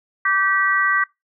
harmonic tone, 388 Hz, G4, 18 cents flat, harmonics 3 / 4 / 5, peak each -20 / -20 / -20 dBFS, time 0.25-1.04 s, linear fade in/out 5 ms, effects noise-tail reverb RT60 0.2 s tail -23 dB re dry

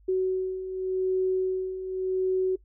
sine beating tone pair, 373.5 / 374.37 Hz, F#4 / F#4, +16 / +20 cents, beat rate 0.87 Hz, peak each -31 / -25 dBFS, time 0.08-2.56 s, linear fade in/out 10 ms, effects noise-tail reverb RT60 0.1 s tail -21 dB re dry + added 50 Hz sine -54 dBFS peak until 2.64 s

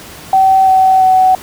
sine tone with pitch steps, 766 / 758.1 / 750.2 Hz, G5 / F#5 / F#5, -40 / +42 / +24 cents, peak -5 dBFS, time 0.33-1.35 s, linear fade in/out 2 ms, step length 340 ms, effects pink hiss -32 dBFS RMS until 1.42 s + high-pass 60 Hz 12 dB/octave

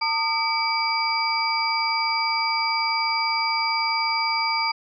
sine tone cluster, 905 / 1224 / 2299 / 4790 Hz, A5 / D#6 / D7 / D8, +48 / -29 / -37 / +33 cents, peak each -25 / -29 / -26 / -26 dBFS, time 0.01-4.72 s, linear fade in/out 10 ms, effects none

